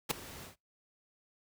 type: noise with ADSR envelope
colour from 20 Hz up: pink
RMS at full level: -26 dBFS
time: 0.09-0.56 s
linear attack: 21 ms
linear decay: 4 ms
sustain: -21 dB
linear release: 120 ms
effects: noise-tail reverb RT60 0.2 s tail -25 dB re dry + high-pass 60 Hz 12 dB/octave